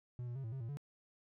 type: tone with pitch steps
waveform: triangle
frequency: 122.7 / 120.5 / 135.1 / 112.4 / 133.8 / 114.5 / 143.4 Hz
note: B2 / B2 / C#3 / A2 / C3 / A#2 / D3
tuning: -11 / -42 / -44 / +37 / +39 / -31 / -41 cents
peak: -38 dBFS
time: 0.19-0.771 s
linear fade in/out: 0 ms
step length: 83 ms
effects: none